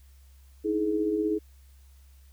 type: tone cluster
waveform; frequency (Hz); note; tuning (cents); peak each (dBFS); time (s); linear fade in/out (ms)
sine; 304.2 / 320.2 / 422; D#4 / D#4 / G#4; -39 / +50 / +28; -36 / -27 / -27; 0.64-1.39; 20
effects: added 67 Hz sine -51 dBFS peak until 2.32 s + white hiss -65 dBFS RMS until 2.32 s